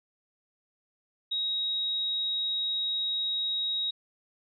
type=tone; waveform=sine; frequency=3796 Hz; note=A#7; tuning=31 cents sharp; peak=-27 dBFS; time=1.31-3.91 s; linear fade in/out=10 ms; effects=none